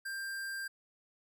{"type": "tone", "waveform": "square", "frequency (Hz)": 1587, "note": "G6", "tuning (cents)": 21, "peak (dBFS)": -38, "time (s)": [0.05, 0.68], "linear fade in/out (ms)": 10, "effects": []}